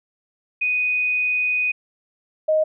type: tone pair in turn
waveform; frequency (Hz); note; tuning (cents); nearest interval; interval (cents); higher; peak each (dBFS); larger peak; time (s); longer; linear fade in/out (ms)
sine; 2489 / 623.8; D#7 / D#5; 0 / +4; 2 octaves; 2396; first; -18 / -15; second; 0.61-1.72 / 2.48-2.64; first; 10
effects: none

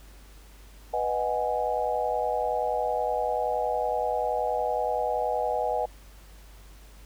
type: chord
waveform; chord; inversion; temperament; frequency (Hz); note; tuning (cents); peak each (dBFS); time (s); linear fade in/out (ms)
sine; G# minor seventh; first; equal; 493.9 / 622.3 / 740 / 830.6; B4 / D#5 / F#5 / G#5; 0 / 0 / 0 / 0; -30; 0.93-5.86; 10
effects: added 50 Hz sine -47 dBFS peak until 7.05 s + pink hiss -55 dBFS RMS until 7.05 s

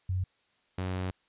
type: tone pair in turn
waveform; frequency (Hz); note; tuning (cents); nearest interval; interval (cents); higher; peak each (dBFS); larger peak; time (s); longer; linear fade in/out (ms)
sine / sawtooth; 92.5 / 92.5; F#2 / F#2; 0 / 0; unison; 0; neither; -27; neither; 0.09-0.24 / 0.78-1.11; second; 5
effects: white hiss -70 dBFS RMS until 1.28 s + resampled to 8000 Hz

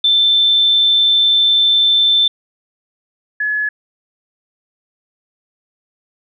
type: tone pair in turn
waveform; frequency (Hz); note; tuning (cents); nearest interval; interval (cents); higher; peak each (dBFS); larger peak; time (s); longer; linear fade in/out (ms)
sine; 3544 / 1701.8; A7 / G#6; +12 / +42; octave + minor second; 1270; first; -9 / -15; first; 0.04-2.28 / 3.4-3.69; first; 5
effects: none

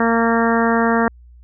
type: harmonic tone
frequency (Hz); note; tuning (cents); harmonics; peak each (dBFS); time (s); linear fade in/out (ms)
230; A#3; -23; 1 / 2 / 3 / 4 / 5 / 6 / 7 / 8; -17 / -20 / -22 / -23 / -24 / -25 / -25 / -26; 0-1.08; 2
effects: added 60 Hz sine -41 dBFS peak until 1.43 s

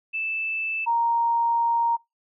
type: tone pair in turn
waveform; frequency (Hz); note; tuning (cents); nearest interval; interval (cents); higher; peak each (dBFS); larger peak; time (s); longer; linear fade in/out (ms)
sine; 2637 / 932.3; E7 / A#5; 0 / 0; octave + tritone; 1800; first; -25 / -19; second; 0.13-0.86 / 0.86-1.97; second; 20
effects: noise-tail reverb RT60 0.2 s tail -24 dB re dry

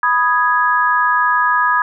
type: chord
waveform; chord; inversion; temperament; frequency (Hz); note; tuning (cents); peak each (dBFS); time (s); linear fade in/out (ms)
sine; G# minor; first; equal; 987.8 / 1244.5 / 1661.2; B5 / D#6 / G#6; 0 / 0 / 0; -16; 0.03-1.82; 2
effects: none

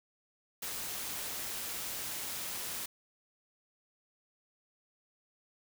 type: noise with amplitude modulation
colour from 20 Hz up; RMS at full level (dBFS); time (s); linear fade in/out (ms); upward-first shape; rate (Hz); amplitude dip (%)
white; -38; 0.62-2.86; 5; sine; 186; 25
effects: none

